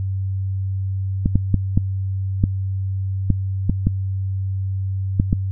clicks, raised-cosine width 5 ms, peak -3 dBFS, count 10, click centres 1.259 / 1.356 / 1.543 / 1.775 / 2.439 / 3.303 / 3.696 / 3.87 / 5.199 / 5.329 s, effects added 96 Hz sine -20 dBFS peak until 5.51 s

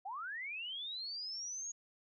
sine linear sweep, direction up, 720 to 6700 Hz, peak -40 dBFS, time 0.05-1.72 s, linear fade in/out 10 ms, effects none

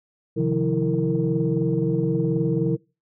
sine tone cluster, 133.9 / 157.8 / 176.8 / 326.7 / 459.2 Hz, C3 / D#3 / F3 / E4 / A#4, +40 / +25 / +22 / -15 / -26 cents, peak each -25 dBFS, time 0.36-2.77 s, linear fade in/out 20 ms, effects noise-tail reverb RT60 0.3 s tail -24 dB re dry + tanh soft clip ceiling -10 dBFS

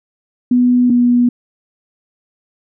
sine tone pair in turn, 246.9 / 243.2 Hz, B3 / B3, 0 / -26 cents, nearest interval unison, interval 26 cents, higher first, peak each -8 dBFS, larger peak neither, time 0.51-0.9 / 0.9-1.29 s, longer neither, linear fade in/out 5 ms, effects none

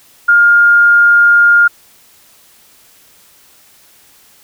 sine tone, 1412 Hz, F6, 19 cents sharp, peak -4 dBFS, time 0.28-1.68 s, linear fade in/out 10 ms, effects white hiss -46 dBFS RMS until 4.43 s

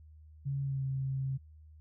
sine tone with pitch glide, 138.3 to 134.21 Hz, C#3 to C3, -4 to +44 cents, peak -31 dBFS, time 0.45-1.38 s, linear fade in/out 20 ms, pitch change -52 cents, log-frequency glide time 0.62-0.84 s, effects added 77 Hz sine -52 dBFS peak until 1.8 s

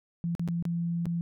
sine tone with dropouts, 170.1 Hz, F3, 45 cents flat, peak -27 dBFS, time 0.24-1.21 s, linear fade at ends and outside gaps 0 ms, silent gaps 0.351-0.395 / 0.477-0.486 / 0.625-0.653 / 1.056-1.066 s, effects none

